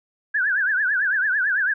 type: tone with vibrato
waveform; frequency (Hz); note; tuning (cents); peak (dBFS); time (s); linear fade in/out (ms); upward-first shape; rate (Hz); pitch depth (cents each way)
sine; 1600; G6; +35; -18; 0.34-1.74; 10; triangle; 9; 190
effects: none